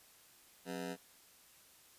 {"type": "ring-modulated tone", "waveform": "20% pulse", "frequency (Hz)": 224.6, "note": "A3", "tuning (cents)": 36, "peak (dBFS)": -32, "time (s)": [0.65, 0.97], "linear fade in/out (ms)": 50, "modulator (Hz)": 43.9, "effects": ["white hiss -63 dBFS RMS until 1.98 s", "resampled to 32000 Hz"]}